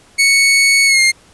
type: tone with pitch glide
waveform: sawtooth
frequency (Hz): 2217 to 2121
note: C#7 to C7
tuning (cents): 0 to +23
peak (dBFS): -5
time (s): 0.18-1.12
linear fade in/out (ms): 20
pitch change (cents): -77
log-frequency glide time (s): 0.86-1.01
effects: pink hiss -47 dBFS RMS until 1.33 s + resampled to 24000 Hz

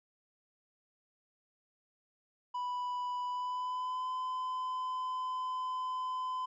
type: tone with pitch glide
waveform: triangle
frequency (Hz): 987.8 to 1018.5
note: B5 to C6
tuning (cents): 0 to -47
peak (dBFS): -32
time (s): 2.54-6.46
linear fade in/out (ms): 10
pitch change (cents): +53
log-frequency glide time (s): 3.26-4.09
effects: resampled to 16000 Hz

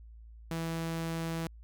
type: tone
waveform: sawtooth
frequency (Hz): 164.5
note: E3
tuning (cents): -3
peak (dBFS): -29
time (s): 0.51-1.47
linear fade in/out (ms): 2
effects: added 56 Hz sine -48 dBFS peak until 1.63 s

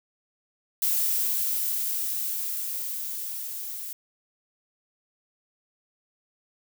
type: noise with level ramp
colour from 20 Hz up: violet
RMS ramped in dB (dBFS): -24 to -36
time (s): 0.82-3.93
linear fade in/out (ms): 2
effects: none

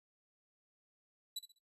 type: tone with echo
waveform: sawtooth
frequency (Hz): 3951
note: B7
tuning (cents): 0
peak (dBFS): -35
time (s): 1.36-1.39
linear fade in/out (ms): 5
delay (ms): 66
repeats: 3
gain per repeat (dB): -11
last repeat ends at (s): 1.588
effects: noise-tail reverb RT60 0.1 s tail -20 dB re dry + resampled to 32000 Hz

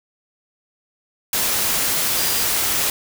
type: tone in noise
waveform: sine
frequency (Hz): 4827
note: D8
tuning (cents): +47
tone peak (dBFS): -29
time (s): 2.17-2.43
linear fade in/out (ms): 2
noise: white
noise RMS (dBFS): -20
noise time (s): 1.33-2.9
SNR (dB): -12
effects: none

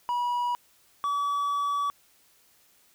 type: tone pair in turn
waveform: triangle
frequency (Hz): 970 / 1143.6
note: B5 / D6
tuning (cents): -31 / -46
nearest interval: minor third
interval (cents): 285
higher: second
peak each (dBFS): -23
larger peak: neither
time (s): 0.09-0.55 / 1.04-1.9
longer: second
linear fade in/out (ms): 0
effects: white hiss -62 dBFS RMS until 2.94 s

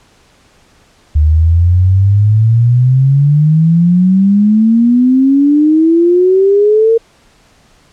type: exponential sweep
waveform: sine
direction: up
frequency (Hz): 74.2 to 460.7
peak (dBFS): -5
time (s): 1.15-6.98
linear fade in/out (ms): 10
effects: pink hiss -48 dBFS RMS until 7.92 s + low-pass 8000 Hz 12 dB/octave

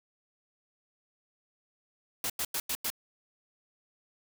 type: noise bursts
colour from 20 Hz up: white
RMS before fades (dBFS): -32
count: 5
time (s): 2.24-2.902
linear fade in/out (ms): 2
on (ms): 58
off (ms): 93
effects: none

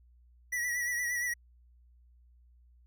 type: tone with vibrato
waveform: square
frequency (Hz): 1939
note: B6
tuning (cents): -32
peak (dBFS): -31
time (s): 0.52-1.34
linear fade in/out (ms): 10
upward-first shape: triangle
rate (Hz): 8.6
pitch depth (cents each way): 53
effects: added 60 Hz sine -58 dBFS peak until 2.86 s

